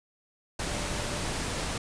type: tone in noise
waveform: sine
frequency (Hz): 587.3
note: D5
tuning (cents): 0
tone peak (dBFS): -42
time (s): 0.68-1.23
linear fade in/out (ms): 5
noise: pink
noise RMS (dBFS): -32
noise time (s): 0.59-1.78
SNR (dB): -13
effects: resampled to 22050 Hz